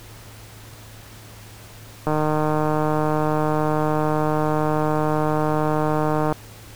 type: click train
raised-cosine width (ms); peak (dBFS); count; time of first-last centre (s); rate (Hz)
1; -8; 652; 2.07-6.325; 153
effects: added 108 Hz sine -43 dBFS peak until 6.75 s + pink hiss -44 dBFS RMS until 6.75 s